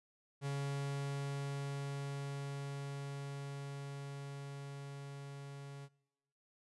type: tone with level ramp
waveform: 45% pulse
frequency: 140 Hz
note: C#3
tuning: 18 cents sharp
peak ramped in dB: -36 to -47 dBFS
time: 0.41-5.89 s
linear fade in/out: 50 ms
effects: noise-tail reverb RT60 1.0 s tail -23 dB re dry + resampled to 24000 Hz

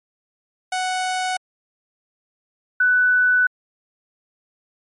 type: tone pair in turn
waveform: sawtooth / sine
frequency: 741 / 1491.9 Hz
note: F#5 / F#6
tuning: +2 / +14 cents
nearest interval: octave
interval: 1212 cents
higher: second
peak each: -17 / -13 dBFS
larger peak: second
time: 0.72-1.37 / 2.8-3.47 s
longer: second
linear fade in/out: 5 ms
effects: MP3 48 kbps

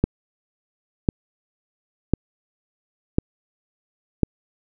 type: click train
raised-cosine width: 3 ms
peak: -3 dBFS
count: 5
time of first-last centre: 0.04-4.233 s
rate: 0.954 Hz
effects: none

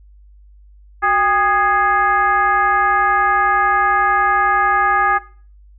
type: tone with frequency modulation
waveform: sine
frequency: 1235 Hz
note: D#6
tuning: 13 cents flat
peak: -12 dBFS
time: 1.02-5.19 s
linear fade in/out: 20 ms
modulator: 432 Hz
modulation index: 1.3
effects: noise-tail reverb RT60 0.4 s tail -18 dB re dry + added 50 Hz sine -42 dBFS peak until 5.78 s

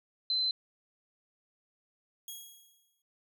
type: tone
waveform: sine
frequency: 4064 Hz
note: B7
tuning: 49 cents sharp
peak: -27 dBFS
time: 0.3-0.51 s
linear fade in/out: 2 ms
type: tone with exponential decay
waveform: 10% pulse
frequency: 3306 Hz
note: G#7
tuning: 9 cents flat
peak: -31 dBFS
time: 2.28-3.02 s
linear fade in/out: 2 ms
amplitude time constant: 160 ms
effects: none

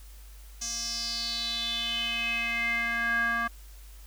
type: tone with band-pass filter sweep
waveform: square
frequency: 233.1 Hz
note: A#3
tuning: in tune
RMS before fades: -30 dBFS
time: 0.61-3.48 s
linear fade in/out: 10 ms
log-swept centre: 6200 to 1400 Hz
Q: 6.3
effects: added 50 Hz sine -45 dBFS peak until 4.06 s + white hiss -56 dBFS RMS until 4.06 s

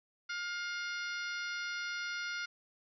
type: harmonic tone with a mistuned harmonic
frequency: 708 Hz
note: F5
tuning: 23 cents sharp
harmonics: 2 / 3 / 4 / 5 / 6 / 7 / 8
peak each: -38 / -43 / -49 / -50 / -49 / -49 / -51 dBFS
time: 0.29-2.46 s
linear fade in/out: 10 ms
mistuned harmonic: 6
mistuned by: +20 cents
effects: none

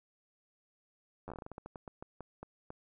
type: slowing click train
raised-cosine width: 1 ms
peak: -30 dBFS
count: 18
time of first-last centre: 1.28-2.704 s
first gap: 10 ms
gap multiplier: 1.23
effects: none

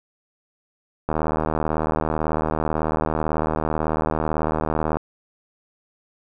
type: click train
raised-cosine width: 1 ms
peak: -8 dBFS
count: 304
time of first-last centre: 1.09-4.97 s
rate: 78.1 Hz
effects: none

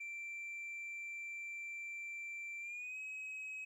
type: tone with pitch glide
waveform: sine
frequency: 2349 to 2547 Hz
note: D7 to D#7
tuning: 0 to +40 cents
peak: -40 dBFS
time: 0-3.65 s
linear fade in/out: 10 ms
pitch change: +140 cents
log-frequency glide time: 2.6-2.98 s
effects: tanh soft clip ceiling -42 dBFS + 13-bit

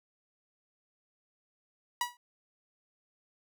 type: tone with exponential decay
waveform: sawtooth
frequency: 970 Hz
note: B5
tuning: 31 cents flat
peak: -22 dBFS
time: 2.01-2.17 s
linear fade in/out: 2 ms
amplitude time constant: 34 ms
effects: none

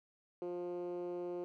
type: tone with band-pass filter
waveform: 10% pulse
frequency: 176.4 Hz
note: F3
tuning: 18 cents sharp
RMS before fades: -41 dBFS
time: 0.42-1.44 s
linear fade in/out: 0 ms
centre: 400 Hz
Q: 5.8
effects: none

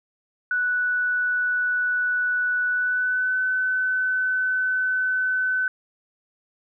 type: tone with pitch glide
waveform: sine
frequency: 1480 to 1512 Hz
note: F#6 to F#6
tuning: 0 to +37 cents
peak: -20 dBFS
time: 0.51-5.68 s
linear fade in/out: 2 ms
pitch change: +37 cents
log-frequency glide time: 2.69-3.38 s
effects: none

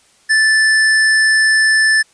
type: tone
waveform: square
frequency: 1755 Hz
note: A6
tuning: 5 cents flat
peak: -10 dBFS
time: 0.29-2.03 s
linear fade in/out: 20 ms
effects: white hiss -52 dBFS RMS until 2.13 s + resampled to 22050 Hz

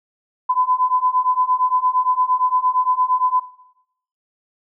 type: beating tone pair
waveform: sine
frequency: 1005 / 1013.7 Hz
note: B5 / B5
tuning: +30 / +45 cents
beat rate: 8.7 Hz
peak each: -18 dBFS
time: 0.49-3.4 s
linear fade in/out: 10 ms
effects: noise-tail reverb RT60 0.8 s tail -17 dB re dry

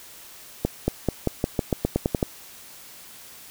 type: accelerating click train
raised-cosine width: 2 ms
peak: -7 dBFS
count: 12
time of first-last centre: 0.65-2.228 s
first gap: 230 ms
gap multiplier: 0.9
effects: white hiss -45 dBFS RMS until 3.5 s

